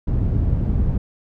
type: low-pass noise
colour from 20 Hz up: white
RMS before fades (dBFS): -19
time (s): 0.07-0.98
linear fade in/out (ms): 5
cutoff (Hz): 110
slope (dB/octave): 12
effects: none